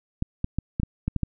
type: clicks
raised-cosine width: 5 ms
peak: -12 dBFS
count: 8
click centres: 0.224 / 0.444 / 0.586 / 0.799 / 0.833 / 1.08 / 1.163 / 1.233 s
effects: none